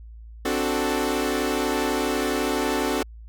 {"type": "chord", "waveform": "sawtooth", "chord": "D dominant seventh", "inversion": "third", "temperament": "equal", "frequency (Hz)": [261.6, 293.7, 370, 440], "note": ["C4", "D4", "F#4", "A4"], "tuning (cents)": [0, 0, 0, 0], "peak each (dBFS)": -24, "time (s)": [0.45, 3.03], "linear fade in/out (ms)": 5, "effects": ["added 56 Hz sine -39 dBFS peak until 3.28 s"]}